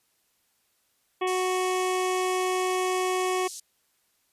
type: harmonic tone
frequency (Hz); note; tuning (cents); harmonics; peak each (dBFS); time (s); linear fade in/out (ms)
369.3; F#4; -3; 1 / 2 / 3 / 5 / 6 / 7 / 8 / 9; -26 / -31 / -31 / -40 / -38 / -40 / -44 / -42; 1.21-3.48; 10
type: band-pass noise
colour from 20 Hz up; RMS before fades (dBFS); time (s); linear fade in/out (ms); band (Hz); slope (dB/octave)
pink; -40; 1.27-3.6; 5; 5300 to 9300; 24
effects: white hiss -70 dBFS RMS until 4.32 s + resampled to 32000 Hz